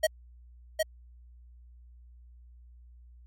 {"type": "tone with echo", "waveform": "square", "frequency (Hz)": 633, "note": "D#5", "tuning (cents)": 30, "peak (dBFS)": -21, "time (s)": [0.03, 0.07], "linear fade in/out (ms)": 10, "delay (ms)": 760, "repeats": 1, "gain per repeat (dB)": -3, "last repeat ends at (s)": 0.83, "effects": ["added 60 Hz sine -50 dBFS peak until 3.26 s", "MP3 64 kbps"]}